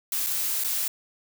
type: noise with dropouts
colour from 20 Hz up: blue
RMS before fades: -27 dBFS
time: 0.12-0.88 s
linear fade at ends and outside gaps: 2 ms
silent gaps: 0.264-0.268 / 0.638-0.645 s
effects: none